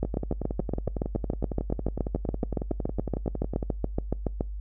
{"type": "two click trains", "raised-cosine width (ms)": 2, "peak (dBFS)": [-17, -13], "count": [40, 32], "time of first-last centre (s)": [[0.05, 3.628], [0.03, 4.409]], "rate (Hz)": [10.9, 7.08], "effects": ["noise-tail reverb RT60 0.3 s tail -26 dB re dry", "added 50 Hz sine -32 dBFS peak until 4.6 s"]}